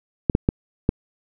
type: clicks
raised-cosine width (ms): 3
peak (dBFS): -3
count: 4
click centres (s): 0.298 / 0.351 / 0.489 / 0.891
effects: none